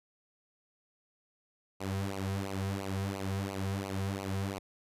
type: tone with flanger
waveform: sawtooth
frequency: 97.3 Hz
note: G2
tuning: 12 cents flat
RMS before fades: -35 dBFS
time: 1.8-4.59 s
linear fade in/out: 10 ms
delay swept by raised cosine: 0.56 to 3.56 ms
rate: 2.9 Hz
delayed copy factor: -0.95
effects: resampled to 32000 Hz